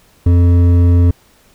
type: tone with hard clipping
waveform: sine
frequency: 87.31 Hz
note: F2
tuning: in tune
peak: -8 dBFS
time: 0.26-1.11 s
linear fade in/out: 5 ms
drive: 9 dB
effects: pink hiss -50 dBFS RMS until 1.54 s